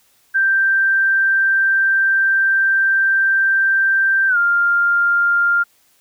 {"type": "tone with pitch glide", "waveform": "sine", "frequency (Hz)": [1570, 1398.7], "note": ["G6", "F6"], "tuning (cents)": [2, 2], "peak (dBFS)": -12, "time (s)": [0.34, 5.64], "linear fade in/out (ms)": 20, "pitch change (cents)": -200, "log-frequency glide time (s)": [4.28, 4.37], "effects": ["white hiss -57 dBFS RMS until 6 s"]}